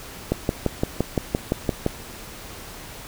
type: click train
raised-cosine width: 2 ms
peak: -6 dBFS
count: 10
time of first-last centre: 0.32-1.864 s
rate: 5.83 Hz
effects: pink hiss -39 dBFS RMS until 3.07 s